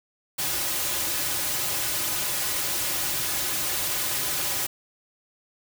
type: noise with comb filter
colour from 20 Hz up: white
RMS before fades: -27 dBFS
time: 0.38-4.67 s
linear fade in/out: 10 ms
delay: 4.4 ms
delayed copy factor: -0.65
effects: none